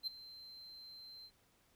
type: tone with ADSR envelope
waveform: triangle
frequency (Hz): 4113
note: C8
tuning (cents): -30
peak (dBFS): -33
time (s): 0.03-1.31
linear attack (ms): 41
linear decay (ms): 11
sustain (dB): -17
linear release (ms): 60
effects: pink hiss -72 dBFS RMS until 1.75 s